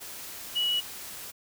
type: tone in noise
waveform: sine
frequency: 2927 Hz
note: F#7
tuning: 19 cents flat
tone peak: -24 dBFS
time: 0.55-0.81 s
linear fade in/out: 20 ms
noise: white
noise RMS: -41 dBFS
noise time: 0-1.32 s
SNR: +14 dB
effects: none